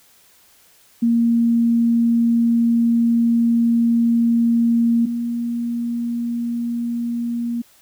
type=tone pair in turn; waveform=sine; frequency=233.1 / 236.1 Hz; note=A#3 / A#3; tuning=0 / +22 cents; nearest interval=unison; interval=22 cents; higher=second; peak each=-13 / -20 dBFS; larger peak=first; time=1.02-5.06 / 5.06-7.62 s; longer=first; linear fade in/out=10 ms; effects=white hiss -53 dBFS RMS until 7.81 s